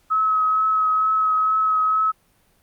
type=tone with vibrato; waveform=sine; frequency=1282 Hz; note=E6; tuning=49 cents flat; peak=-16 dBFS; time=0.1-2.12 s; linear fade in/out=20 ms; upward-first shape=triangle; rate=2.2 Hz; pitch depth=17 cents each way; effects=pink hiss -61 dBFS RMS until 2.62 s + Opus 48 kbps